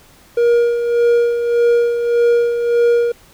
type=tone with tremolo; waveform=triangle; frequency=473.5 Hz; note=A#4; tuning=27 cents sharp; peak=-7 dBFS; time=0.37-3.12 s; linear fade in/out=5 ms; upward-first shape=sine; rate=1.7 Hz; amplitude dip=55%; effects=pink hiss -47 dBFS RMS until 3.33 s